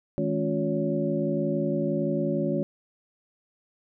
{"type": "tone cluster", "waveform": "sine", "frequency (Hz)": [158.4, 209.6, 275.8, 357.4, 563], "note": ["D#3", "G#3", "C#4", "F4", "C#5"], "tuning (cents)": [31, 16, -9, 40, 27], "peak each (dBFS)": -30, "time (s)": [0.18, 2.63], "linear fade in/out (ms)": 0, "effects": []}